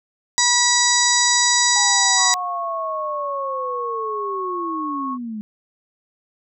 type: harmonic tone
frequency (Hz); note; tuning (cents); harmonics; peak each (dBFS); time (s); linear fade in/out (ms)
973; B5; -26; 1 / 2 / 4 / 5 / 6 / 7 / 8; -22 / -22 / -22 / -22 / -22 / -22 / -22; 0.38-2.34; 0
type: linear sweep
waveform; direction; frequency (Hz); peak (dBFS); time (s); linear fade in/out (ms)
sine; down; 830.6 to 207.7; -26; 1.76-5.41; 0
type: tone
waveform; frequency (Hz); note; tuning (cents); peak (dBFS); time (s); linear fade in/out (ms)
sine; 1100; C#6; -14; -24; 2.16-5.18; 50
effects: none